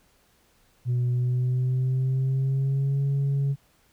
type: tone with pitch glide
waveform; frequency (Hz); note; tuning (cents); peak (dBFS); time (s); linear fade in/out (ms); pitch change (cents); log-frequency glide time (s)
sine; 123.1 to 138.98; B2 to C#3; -5 to +5; -19; 0.85-3.56; 50; +210; 1.1-3.02
effects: tanh soft clip ceiling -20 dBFS + pink hiss -63 dBFS RMS until 3.92 s